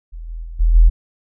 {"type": "tone with level steps", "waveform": "sine", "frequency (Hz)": 41.2, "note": "E1", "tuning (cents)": 0, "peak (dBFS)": [-28, -25, -28, -10, -5], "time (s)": [0.12, 0.9], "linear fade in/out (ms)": 20, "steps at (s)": [0.28, 0.43, 0.59, 0.74], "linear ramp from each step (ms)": 20, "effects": []}